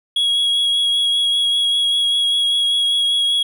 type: tone with vibrato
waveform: triangle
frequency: 3322 Hz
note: G#7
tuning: in tune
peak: -13 dBFS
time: 0.16-3.43 s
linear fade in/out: 5 ms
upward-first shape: triangle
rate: 5.1 Hz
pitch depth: 16 cents each way
effects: none